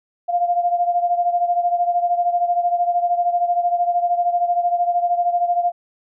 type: beating tone pair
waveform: sine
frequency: 698.5 / 711.5 Hz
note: F5 / F5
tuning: 0 / +32 cents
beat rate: 13 Hz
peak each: -17 / -22 dBFS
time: 0.28-5.72 s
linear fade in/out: 20 ms
effects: none